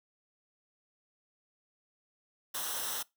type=noise with comb filter; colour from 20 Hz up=white; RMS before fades=-36 dBFS; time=2.54-3.03 s; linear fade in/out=10 ms; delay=0.43 ms; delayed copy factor=-0.7; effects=noise-tail reverb RT60 0.2 s tail -23 dB re dry